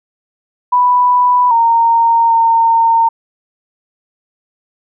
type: tone with pitch steps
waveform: sine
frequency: 988 / 923 / 915 Hz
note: B5 / A#5 / A#5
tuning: 0 / -17 / -32 cents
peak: -7 dBFS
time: 0.72-3.09 s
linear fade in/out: 10 ms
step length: 790 ms
effects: none